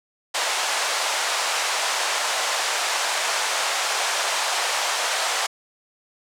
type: band-pass noise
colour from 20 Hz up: pink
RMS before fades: -24 dBFS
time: 0.34-5.47 s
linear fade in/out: 10 ms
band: 630 to 8800 Hz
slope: 24 dB/octave
effects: none